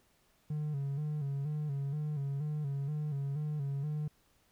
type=tone with vibrato; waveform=triangle; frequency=144.9 Hz; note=D3; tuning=23 cents flat; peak=-30 dBFS; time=0.5-4.08 s; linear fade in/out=5 ms; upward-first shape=square; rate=2.1 Hz; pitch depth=71 cents each way; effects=tanh soft clip ceiling -26 dBFS + pink hiss -70 dBFS RMS until 4.51 s